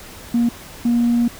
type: tone pair in turn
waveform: sine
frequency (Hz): 236.4 / 237.4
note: A#3 / A#3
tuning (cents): +24 / +32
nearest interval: unison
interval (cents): 8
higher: second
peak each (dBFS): -12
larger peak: neither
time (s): 0.34-0.49 / 0.85-1.28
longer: second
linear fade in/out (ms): 5
effects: tanh soft clip ceiling -10 dBFS + pink hiss -38 dBFS RMS until 1.39 s